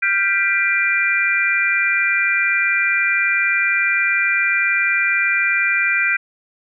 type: chord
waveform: sine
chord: G dominant seventh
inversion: third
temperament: equal with one note detuned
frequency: 1396.9 / 1568 / 1975.5 / 2381 Hz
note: F6 / G6 / B6 / D7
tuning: 0 / 0 / 0 / +23 cents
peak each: -24 / -20 / -21 / -18 dBFS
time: 0.02-6.17 s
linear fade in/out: 10 ms
effects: none